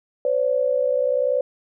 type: tone pair together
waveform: sine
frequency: 511 / 571.7 Hz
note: C5 / D5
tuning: -41 / -47 cents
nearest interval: major second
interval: 194 cents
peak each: -20 / -21 dBFS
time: 0.25-1.41 s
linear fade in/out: 2 ms
effects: none